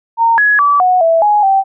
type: tone with pitch steps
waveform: sine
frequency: 919 / 1680 / 1152 / 733 / 659 / 834 / 777 Hz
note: A#5 / G#6 / D6 / F#5 / E5 / G#5 / G5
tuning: -25 / +19 / -34 / -16 / -1 / +7 / -16 cents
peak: -7 dBFS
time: 0.17-1.64 s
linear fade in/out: 50 ms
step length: 210 ms
effects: none